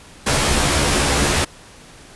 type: noise with comb filter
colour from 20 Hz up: pink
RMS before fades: -17 dBFS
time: 0.26-1.45 s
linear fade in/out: 10 ms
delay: 14 ms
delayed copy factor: +0.85
effects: pink hiss -43 dBFS RMS until 2.15 s + resampled to 24000 Hz